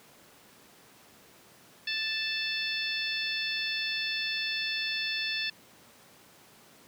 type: harmonic tone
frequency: 880 Hz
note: A5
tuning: in tune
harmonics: 2 / 3 / 4 / 5 / 6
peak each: -36 / -34 / -35 / -37 / -39 dBFS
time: 1.87-5.5 s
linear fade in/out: 5 ms
effects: pink hiss -56 dBFS RMS until 6.87 s + high-pass 150 Hz 12 dB/octave